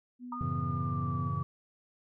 sine tone, 246.9 Hz, B3, in tune, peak -40 dBFS, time 0.19-1.32 s, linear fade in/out 50 ms
sine tone with exponential decay, 940 Hz, A#5, 14 cents sharp, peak -34 dBFS, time 0.32-0.41 s, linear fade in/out 5 ms, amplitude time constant 18 ms
sine tone with pitch glide, 1226 to 1143.9 Hz, D#6 to D6, -26 to -46 cents, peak -37 dBFS, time 0.32-1.43 s, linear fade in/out 5 ms, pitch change -120 cents, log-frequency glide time 0.59-1.3 s
triangle chord, F# minor seventh, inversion none, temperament equal with one note detuned, 92.5 / 110 / 137 / 164.81 Hz, F#2 / A2 / C#3 / E3, 0 / 0 / -20 / 0 cents, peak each -35 / -37 / -32 / -36 dBFS, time 0.41-1.43 s, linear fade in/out 0 ms
effects none

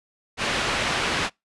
white low-pass noise, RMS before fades -25 dBFS, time 0.37-1.3 s, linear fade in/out 50 ms, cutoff 2900 Hz, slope 12 dB/octave, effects noise-tail reverb RT60 0.2 s tail -26 dB re dry + resampled to 24000 Hz

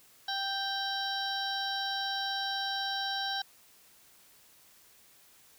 harmonic tone, 784 Hz, G5, in tune, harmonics 1 / 2 / 4 / 5 / 6 / 7, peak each -36 / -37 / -40 / -36 / -45 / -42 dBFS, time 0.28-3.42 s, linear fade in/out 5 ms, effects white hiss -60 dBFS RMS until 5.58 s

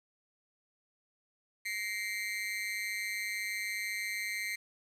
40% pulse tone with amplitude modulation, 2093 Hz, C7, in tune, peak -29 dBFS, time 1.65-4.56 s, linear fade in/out 10 ms, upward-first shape sine, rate 206 Hz, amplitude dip 100%, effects resampled to 32000 Hz + 10-bit

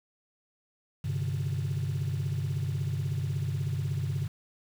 sine chord, G suspended fourth, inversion none, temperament just, 98 / 130.67 / 147 Hz, G2 / C3 / D3, 0 / -2 / +2 cents, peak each -31 dBFS, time 1.04-4.28 s, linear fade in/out 10 ms, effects tanh soft clip ceiling -23 dBFS + 8-bit

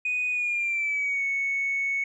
sine tone with pitch glide, 2485 to 2214 Hz, D#7 to C#7, -3 to -3 cents, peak -23 dBFS, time 0.05-2.04 s, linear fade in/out 5 ms, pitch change -200 cents, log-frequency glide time 0.3-1.24 s, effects tanh soft clip ceiling -20 dBFS

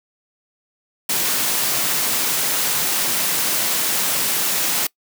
white high-pass noise, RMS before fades -20 dBFS, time 1.09-4.87 s, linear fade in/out 5 ms, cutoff 120 Hz, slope 96 dB/octave, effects noise-tail reverb RT60 0.1 s tail -24 dB re dry

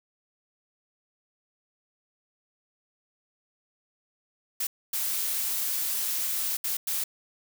blue noise bursts at uneven times, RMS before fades -29 dBFS, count 4, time 4.6-4.67 / 4.93-6.57 / 6.64-6.77 / 6.87-7.04 s, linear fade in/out 5 ms, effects none

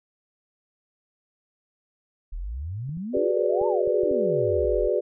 sine exponential two-way sweep, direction up then down, 35.77 to 926 to 35.77 Hz, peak -29 dBFS, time 2.32-4.88 s, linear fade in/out 10 ms, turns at 3.67 s
clicks, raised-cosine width 5 ms, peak -30 dBFS, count 8, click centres 2.893 / 2.972 / 3.169 / 3.615 / 3.875 / 4.035 / 4.113 / 4.645 s
sine chord, G# half-diminished seventh, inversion third, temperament equal, 370 / 415.3 / 493.9 / 587.3 Hz, F#4 / G#4 / B4 / D5, 0 / 0 / 0 / 0 cents, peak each -26 dBFS, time 3.13-5.01 s, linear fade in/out 20 ms
effects none

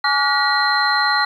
sine tone cluster, 841 / 1146 / 1433 / 1922 / 4124 Hz, G#5 / D6 / F6 / B6 / C8, +22 / -43 / +44 / -48 / -26 cents, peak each -21 dBFS, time 0.04-1.25 s, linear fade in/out 5 ms, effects 8-bit

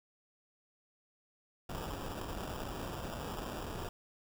pink noise with sample-and-hold, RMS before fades -41 dBFS, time 1.69-3.89 s, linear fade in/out 5 ms, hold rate 2100 Hz, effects none

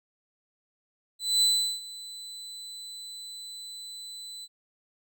35% pulse tone with ADSR envelope, 4000 Hz, B7, 21 cents sharp, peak -17 dBFS, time 1.19-4.48 s, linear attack 230 ms, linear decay 380 ms, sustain -20 dB, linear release 44 ms, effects none

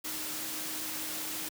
sine tone in noise, 311.1 Hz, D#4, in tune, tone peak -47 dBFS, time 0.04-1.49 s, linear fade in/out 10 ms, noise white, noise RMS -37 dBFS, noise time 0.04-1.49 s, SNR -13 dB, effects high-pass 100 Hz 12 dB/octave

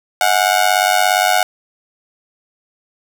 sawtooth tone with amplitude modulation, 732 Hz, F#5, 19 cents flat, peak -4 dBFS, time 0.21-1.43 s, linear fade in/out 2 ms, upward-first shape sine, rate 97.2 Hz, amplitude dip 90%, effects none

